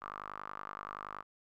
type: tone with band-pass filter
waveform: sawtooth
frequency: 50.6 Hz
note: G#1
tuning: 44 cents flat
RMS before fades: -45 dBFS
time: 0.01-1.23 s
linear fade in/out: 20 ms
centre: 1200 Hz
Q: 6.6
effects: none